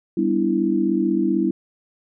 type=chord; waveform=sine; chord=E minor seventh; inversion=first; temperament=equal; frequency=196 / 246.9 / 293.7 / 329.6 Hz; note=G3 / B3 / D4 / E4; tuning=0 / 0 / 0 / 0 cents; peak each=-23 / -25 / -24 / -20 dBFS; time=0.17-1.51 s; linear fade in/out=5 ms; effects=none